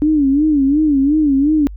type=tone with vibrato; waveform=sine; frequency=290 Hz; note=D4; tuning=22 cents flat; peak=-10 dBFS; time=0.02-1.67 s; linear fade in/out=0 ms; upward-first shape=sine; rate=2.8 Hz; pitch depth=130 cents each way; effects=added 50 Hz sine -28 dBFS peak until 1.76 s